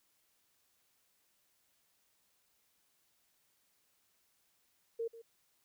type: tone with echo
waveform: sine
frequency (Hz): 458.6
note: A#4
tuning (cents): -28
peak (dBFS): -34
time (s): 4.99-5.08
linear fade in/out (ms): 10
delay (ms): 140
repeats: 1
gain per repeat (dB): -15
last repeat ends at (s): 5.22
effects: white hiss -75 dBFS RMS until 5.64 s